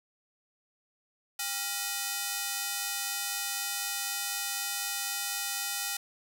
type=ring-modulated tone; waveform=5% pulse; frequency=1100 Hz; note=C#6; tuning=14 cents flat; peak=-16 dBFS; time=1.39-5.97 s; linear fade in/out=5 ms; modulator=298 Hz; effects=none